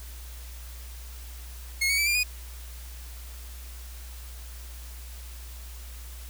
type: tone with pitch steps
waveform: sawtooth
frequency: 2164 / 2238 / 2314 / 2393 / 2474 Hz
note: C#7 / C#7 / D7 / D7 / D#7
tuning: -42 / +16 / -26 / +32 / -10 cents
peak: -19 dBFS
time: 1.81-2.235 s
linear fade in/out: 10 ms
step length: 85 ms
effects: added 60 Hz sine -39 dBFS peak until 6.29 s + white hiss -48 dBFS RMS until 6.29 s